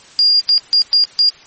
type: tone bursts at uneven times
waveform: sine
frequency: 4818 Hz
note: D8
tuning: 43 cents sharp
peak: -8 dBFS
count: 5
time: 0.19-0.4 / 0.49-0.58 / 0.73-0.82 / 0.93-1.04 / 1.19-1.29 s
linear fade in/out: 0 ms
effects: white hiss -42 dBFS RMS until 1.46 s + MP3 32 kbps